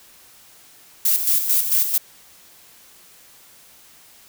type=noise with tremolo; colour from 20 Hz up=violet; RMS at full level=-17 dBFS; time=1.05-1.98 s; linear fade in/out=5 ms; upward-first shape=square; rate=4.5 Hz; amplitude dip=55%; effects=white hiss -49 dBFS RMS until 4.28 s